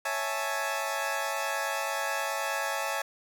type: chord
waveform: 20% pulse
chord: A major seventh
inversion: first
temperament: equal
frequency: 554.4 / 659.3 / 830.6 / 880 Hz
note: C#5 / E5 / G#5 / A5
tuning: 0 / 0 / 0 / 0 cents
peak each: -30 dBFS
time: 0.05-3.02 s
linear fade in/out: 5 ms
effects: none